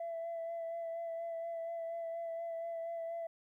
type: tone with vibrato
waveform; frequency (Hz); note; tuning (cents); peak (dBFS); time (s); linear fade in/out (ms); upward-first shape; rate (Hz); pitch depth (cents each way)
sine; 668; E5; +23; -36; 0-3.27; 5; sine; 4.2; 20
effects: tanh soft clip ceiling -35 dBFS + 13-bit